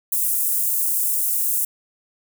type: high-pass noise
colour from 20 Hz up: white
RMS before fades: -21 dBFS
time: 0.12-1.65 s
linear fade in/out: 5 ms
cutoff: 8600 Hz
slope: 24 dB/octave
effects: none